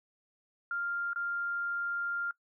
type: tone with dropouts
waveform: sine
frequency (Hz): 1396.9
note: F6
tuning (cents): 0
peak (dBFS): -31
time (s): 0.71-2.31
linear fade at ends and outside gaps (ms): 2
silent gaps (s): 1.133-1.159
effects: noise-tail reverb RT60 0.1 s tail -21 dB re dry